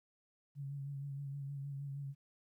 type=tone with vibrato; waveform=sine; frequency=139.9 Hz; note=C#3; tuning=16 cents sharp; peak=-40 dBFS; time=0.55-2.15 s; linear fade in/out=50 ms; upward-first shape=sine; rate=6.4 Hz; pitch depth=34 cents each way; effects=13-bit